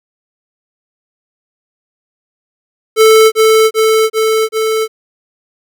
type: tone with echo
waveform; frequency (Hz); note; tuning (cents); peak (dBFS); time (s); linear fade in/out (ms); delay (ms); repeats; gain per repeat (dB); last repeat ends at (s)
square; 440; A4; 0; -4; 2.96-3.32; 50; 390; 4; -2; 4.88
effects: none